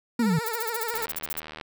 sine linear sweep, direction down, 247 to 146.83 Hz, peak -20 dBFS, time 0.19-0.39 s, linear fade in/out 5 ms
15% pulse tone with vibrato, 456.8 Hz, A#4, 35 cents flat, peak -23 dBFS, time 0.19-1.06 s, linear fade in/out 5 ms, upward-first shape sine, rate 14 Hz, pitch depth 83 cents each way
violet noise bursts, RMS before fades -30 dBFS, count 14, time 0.46-1.399 s, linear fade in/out 5 ms, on 29 ms, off 41 ms
click train, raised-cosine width 0.3 ms, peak -22 dBFS, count 53, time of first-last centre 0.94-1.612 s, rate 77.4 Hz
effects none

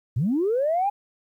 sine linear sweep, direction up, 100 to 830.6 Hz, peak -19 dBFS, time 0.16-0.9 s, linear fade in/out 10 ms, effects tanh soft clip ceiling -15 dBFS + 10-bit

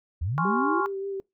sine linear sweep, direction up, 70.3 to 356.1 Hz, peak -25 dBFS, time 0.21-0.81 s, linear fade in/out 10 ms
sine chord, Db major seventh, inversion second, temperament equal, 830.6 / 1046.5 / 1108.7 / 1396.9 Hz, Ab5 / C6 / Db6 / F6, 0 / 0 / 0 / 0 cents, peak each -30 / -31 / -27 / -31 dBFS, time 0.38-0.86 s, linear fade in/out 0 ms
sine tone with vibrato, 392 Hz, G4, in tune, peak -29 dBFS, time 0.45-1.2 s, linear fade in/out 0 ms, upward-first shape sine, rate 5.2 Hz, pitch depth 21 cents each way
effects noise-tail reverb RT60 0.2 s tail -24 dB re dry

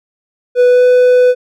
triangle tone with pitch glide, 493.9 to 498.5 Hz, B4 to B4, 0 to +16 cents, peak -3 dBFS, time 0.55-1.35 s, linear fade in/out 50 ms, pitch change +16 cents, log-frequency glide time 0.67-0.85 s, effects none

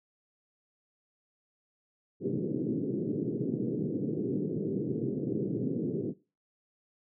white band-pass noise, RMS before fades -32 dBFS, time 2.2-6.14 s, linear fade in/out 50 ms, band 120 to 420 Hz, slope 48 dB/octave, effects noise-tail reverb RT60 0.3 s tail -19 dB re dry

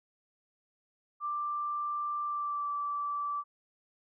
sine tone with pitch glide, 1180 to 1161.7 Hz, D6 to D6, +8 to -19 cents, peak -31 dBFS, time 1.2-3.44 s, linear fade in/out 50 ms, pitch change -27 cents, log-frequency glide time 2.24-2.69 s, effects none

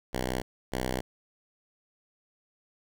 5% pulse tone pair in turn, 63.2 / 63.5 Hz, B1 / B1, +41 / +49 cents, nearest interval unison, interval 8 cents, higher second, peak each -18 dBFS, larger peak neither, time 0.13-0.42 / 0.72-1.01 s, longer neither, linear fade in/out 10 ms, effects none

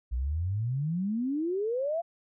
sine exponential sweep, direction up, 57.3 to 698.5 Hz, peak -27 dBFS, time 0.11-2.02 s, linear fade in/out 20 ms, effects none

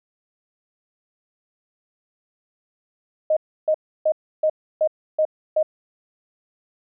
sine tone bursts, 622.3 Hz, D#5, in tune, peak -15 dBFS, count 7, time 3.3-5.629 s, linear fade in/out 5 ms, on 67 ms, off 310 ms, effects none

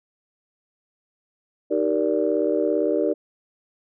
sine chord, Eb major seventh, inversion none, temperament just, 311.1 / 388.9 / 466.7 / 583.4 Hz, Eb4 / G4 / Bb4 / D5, 0 / -14 / +2 / -12 cents, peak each -24 dBFS, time 1.7-3.14 s, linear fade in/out 20 ms, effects tanh soft clip ceiling -8 dBFS

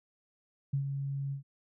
sine tone with ADSR envelope, 138.59 Hz, C#3, in tune, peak -26 dBFS, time 0.73-1.43 s, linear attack 8 ms, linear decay 95 ms, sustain -6 dB, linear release 110 ms, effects none

